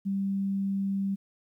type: tone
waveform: sine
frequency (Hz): 196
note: G3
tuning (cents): 0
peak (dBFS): -26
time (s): 0.05-1.16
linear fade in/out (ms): 20
effects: 11-bit